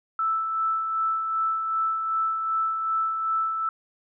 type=tone with tremolo; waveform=sine; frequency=1318.5 Hz; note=E6; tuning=in tune; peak=-21 dBFS; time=0.19-3.69 s; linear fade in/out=2 ms; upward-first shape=sine; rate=2.6 Hz; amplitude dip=40%; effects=none